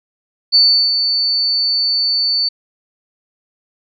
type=tone with ADSR envelope; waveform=sine; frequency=4500 Hz; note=C#8; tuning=25 cents sharp; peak=-6 dBFS; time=0.52-2.49 s; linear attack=29 ms; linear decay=360 ms; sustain=-7 dB; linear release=10 ms; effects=none